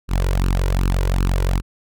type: tone with flanger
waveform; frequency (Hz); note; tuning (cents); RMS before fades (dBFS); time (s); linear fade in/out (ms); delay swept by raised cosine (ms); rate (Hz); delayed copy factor
sawtooth; 45.73; F#1; -20; -18; 0.08-1.62; 50; 0.7 to 2.1; 2.6; +0.75
effects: none